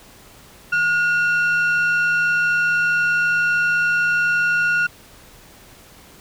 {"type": "tone pair together", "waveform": "sine", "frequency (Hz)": [1437.7, 2714], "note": ["F6", "E7"], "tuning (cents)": [50, 50], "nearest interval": "major seventh", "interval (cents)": 1100, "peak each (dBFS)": [-14, -22], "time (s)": [0.72, 4.87], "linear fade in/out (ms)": 10, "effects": ["tanh soft clip ceiling -13 dBFS", "pink hiss -46 dBFS RMS until 6.2 s"]}